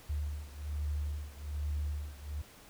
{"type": "beating tone pair", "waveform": "sine", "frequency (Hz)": [73.42, 74.62], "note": ["D2", "D2"], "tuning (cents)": [0, 28], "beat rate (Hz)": 1.2, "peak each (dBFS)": [-36, -38], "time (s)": [0.09, 2.42], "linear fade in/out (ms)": 10, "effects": ["pink hiss -56 dBFS RMS until 2.69 s"]}